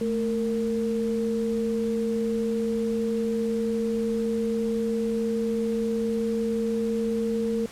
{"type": "tone pair together", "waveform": "sine", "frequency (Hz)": [220, 460.8], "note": ["A3", "A#4"], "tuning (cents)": [0, -20], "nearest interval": "octave + minor second", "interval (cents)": 1280, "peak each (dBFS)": -26, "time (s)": [0.01, 7.66], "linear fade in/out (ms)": 2, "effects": ["pink hiss -45 dBFS RMS until 7.71 s", "low-pass 11000 Hz 12 dB/octave"]}